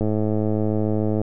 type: click train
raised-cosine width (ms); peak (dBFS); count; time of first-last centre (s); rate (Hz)
2; -10; 130; 0.01-1.216; 107
effects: none